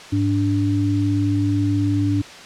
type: tone pair together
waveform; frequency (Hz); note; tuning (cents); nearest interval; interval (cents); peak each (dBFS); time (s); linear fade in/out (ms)
sine; 103.13 / 290.7; G#2 / D4; -12 / -18; octave + tritone; 1794; -19; 0.12-2.22; 10
effects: white hiss -38 dBFS RMS until 2.45 s + low-pass 5000 Hz 12 dB/octave